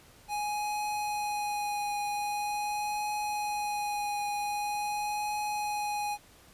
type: tone with vibrato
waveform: square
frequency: 830.6 Hz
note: G#5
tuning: in tune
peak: -31 dBFS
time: 0.28-6.18 s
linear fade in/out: 50 ms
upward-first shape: triangle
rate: 0.44 Hz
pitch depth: 15 cents each way
effects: pink hiss -57 dBFS RMS until 6.53 s + resampled to 32000 Hz